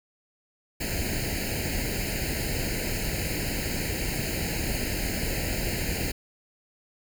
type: noise with comb filter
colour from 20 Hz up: pink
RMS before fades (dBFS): -29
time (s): 0.8-6.12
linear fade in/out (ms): 10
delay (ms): 0.43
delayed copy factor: +0.95
effects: none